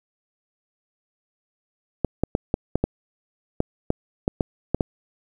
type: clicks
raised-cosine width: 2 ms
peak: -6 dBFS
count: 12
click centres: 2.047 / 2.236 / 2.351 / 2.541 / 2.756 / 2.84 / 3.604 / 3.904 / 4.279 / 4.408 / 4.746 / 4.808 s
effects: 8-bit